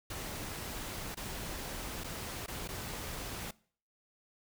pink noise with dropouts, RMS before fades -41 dBFS, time 0.1-3.51 s, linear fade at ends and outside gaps 5 ms, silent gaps 1.147-1.17 / 2.037-2.042 / 2.463-2.48 / 2.677-2.687 s, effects noise-tail reverb RT60 0.5 s tail -22 dB re dry

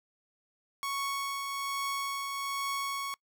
sawtooth tone with tremolo, 1108.7 Hz, C#6, in tune, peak -27 dBFS, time 0.83-3.14 s, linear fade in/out 0 ms, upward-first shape triangle, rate 1.2 Hz, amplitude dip 35%, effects noise-tail reverb RT60 0.1 s tail -24 dB re dry

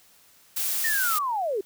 blue noise, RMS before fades -27 dBFS, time 0.56-1.19 s, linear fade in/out 10 ms
sine linear sweep, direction down, 1864.7 to 365.5 Hz, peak -24 dBFS, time 0.84-1.61 s, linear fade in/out 5 ms
effects white hiss -57 dBFS RMS until 1.65 s

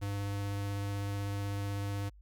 square tone with vibrato, 100.5 Hz, G2, 44 cents sharp, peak -34 dBFS, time 0.01-2.1 s, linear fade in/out 20 ms, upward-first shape triangle, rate 16 Hz, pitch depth 10 cents each way, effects added 50 Hz sine -53 dBFS peak until 2.21 s

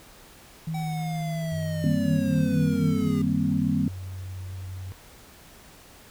sine tone with vibrato, 159.6 Hz, D#3, 44 cents sharp, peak -27 dBFS, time 0.67-3.09 s, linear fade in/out 5 ms, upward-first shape square, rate 2.9 Hz, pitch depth 11 cents each way
square linear sweep, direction down, 765 to 401.4 Hz, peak -35 dBFS, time 0.74-3.22 s, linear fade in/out 5 ms
sine tone with pitch glide, 95.3 to 93.28 Hz, G2 to F#2, -48 to +15 cents, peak -33 dBFS, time 1.52-4.92 s, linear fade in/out 0 ms, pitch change -37 cents, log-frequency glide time 2.28-3.84 s
sine chord, C minor seventh, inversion first, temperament equal, 155.56 / 196 / 233.1 / 261.6 Hz, Eb3 / G3 / Bb3 / C4, 0 / 0 / 0 / 0 cents, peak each -27 dBFS, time 1.84-3.88 s, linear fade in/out 2 ms
effects pink hiss -50 dBFS RMS until 6.1 s

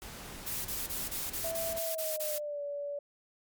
pink noise, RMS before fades -45 dBFS, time 0.02-1.79 s, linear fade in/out 0 ms
blue noise bursts, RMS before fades -36 dBFS, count 9, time 0.46-2.386 s, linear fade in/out 10 ms, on 190 ms, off 27 ms
sine tone with pitch glide, 660 to 574.6 Hz, E5 to D5, +2 to -38 cents, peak -34 dBFS, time 1.44-2.99 s, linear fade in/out 5 ms, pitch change -240 cents, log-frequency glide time 1.8-2.62 s
effects MP3 96 kbps

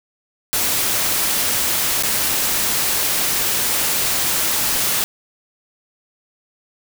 white noise with dropouts, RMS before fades -19 dBFS, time 0.53-5.04 s, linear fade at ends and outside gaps 0 ms, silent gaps 2.025-2.034 s, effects none

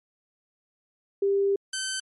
sine / 10% pulse tone pair in turn, 396.7 / 1538.1 Hz, G4 / G6, +21 / -33 cents, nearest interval octave + major seventh, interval 2346 cents, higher second, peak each -20 dBFS, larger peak neither, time 1.22-1.56 / 1.73-2 s, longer first, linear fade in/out 5 ms, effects MP3 48 kbps

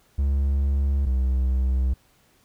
triangle tone pair in turn, 69.3 / 64.45 Hz, C#2 / C2, 0 / -26 cents, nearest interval minor second, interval 126 cents, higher first, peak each -17 dBFS, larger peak neither, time 0.18-1.06 / 1.06-1.94 s, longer neither, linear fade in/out 10 ms, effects pink hiss -61 dBFS RMS until 2.44 s

